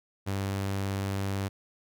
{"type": "tone", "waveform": "sawtooth", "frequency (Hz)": 98, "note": "G2", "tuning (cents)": 0, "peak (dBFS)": -25, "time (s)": [0.26, 1.49], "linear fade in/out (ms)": 20, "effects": []}